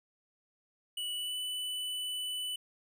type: tone with pitch glide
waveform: square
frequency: 2950 to 2986 Hz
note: F#7 to F#7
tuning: -6 to +15 cents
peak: -35 dBFS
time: 0.97-2.56 s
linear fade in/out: 5 ms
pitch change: +21 cents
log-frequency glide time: 1.14-1.36 s
effects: none